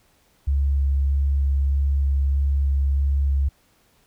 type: tone with vibrato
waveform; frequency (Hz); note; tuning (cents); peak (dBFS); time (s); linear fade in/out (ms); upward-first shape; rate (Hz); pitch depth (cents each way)
sine; 69.3; C#2; 0; -17; 0.47-3.49; 10; square; 1.6; 8
effects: pink hiss -61 dBFS RMS until 4.06 s